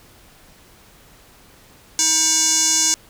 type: tone with band-pass filter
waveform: square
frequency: 318 Hz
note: D#4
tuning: 38 cents sharp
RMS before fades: -17 dBFS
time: 1.99-2.94 s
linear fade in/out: 0 ms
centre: 6600 Hz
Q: 5.3
effects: pink hiss -49 dBFS RMS until 3.09 s